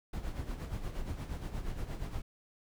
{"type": "noise with tremolo", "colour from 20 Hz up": "brown", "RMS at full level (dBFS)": -36, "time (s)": [0.13, 2.22], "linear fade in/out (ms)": 5, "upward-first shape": "sine", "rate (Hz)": 8.5, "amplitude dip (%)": 60, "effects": []}